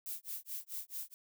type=noise with tremolo; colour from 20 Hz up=violet; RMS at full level=-40 dBFS; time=0.06-1.14 s; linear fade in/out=0 ms; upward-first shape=sine; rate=4.6 Hz; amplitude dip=100%; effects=none